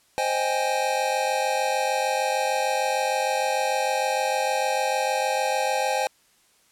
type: chord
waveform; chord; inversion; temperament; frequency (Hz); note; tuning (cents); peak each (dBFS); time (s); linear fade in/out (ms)
square; Ab major seventh; first; equal; 523.3 / 622.3 / 784 / 830.6; C5 / Eb5 / G5 / Ab5; 0 / 0 / 0 / 0; -28 / -31 / -29 / -27; 0.18-6.07; 0
effects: white hiss -61 dBFS RMS until 6.71 s + low-pass 11000 Hz 12 dB/octave